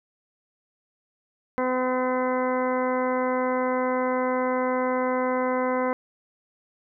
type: harmonic tone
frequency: 254.6 Hz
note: C4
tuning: 47 cents flat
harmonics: 1 / 2 / 3 / 4 / 5 / 6 / 7 / 8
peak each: -28 / -25 / -33 / -29 / -37 / -37 / -44 / -37 dBFS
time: 1.58-5.93 s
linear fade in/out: 0 ms
effects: none